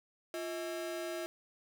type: ring-modulated tone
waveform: 45% pulse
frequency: 493.9 Hz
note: B4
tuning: in tune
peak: -34 dBFS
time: 0.34-1.26 s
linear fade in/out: 0 ms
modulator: 146 Hz
effects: none